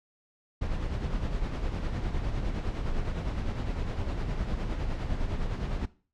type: noise with tremolo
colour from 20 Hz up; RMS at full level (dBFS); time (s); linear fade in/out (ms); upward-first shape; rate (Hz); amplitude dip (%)
brown; -29; 0.61-5.86; 10; sine; 9.8; 45
effects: noise-tail reverb RT60 0.4 s tail -19 dB re dry + low-pass 5000 Hz 12 dB/octave